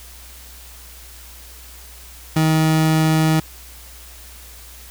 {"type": "tone", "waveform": "30% pulse", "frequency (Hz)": 158, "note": "D#3", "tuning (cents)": 27, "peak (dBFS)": -11, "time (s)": [2.36, 3.4], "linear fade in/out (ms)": 5, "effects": ["added 60 Hz sine -41 dBFS peak until 4.9 s", "white hiss -42 dBFS RMS until 4.9 s"]}